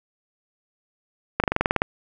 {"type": "slowing click train", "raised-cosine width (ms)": 0.5, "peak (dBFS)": -4, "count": 10, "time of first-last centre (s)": [1.4, 1.819], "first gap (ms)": 38, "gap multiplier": 1.05, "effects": []}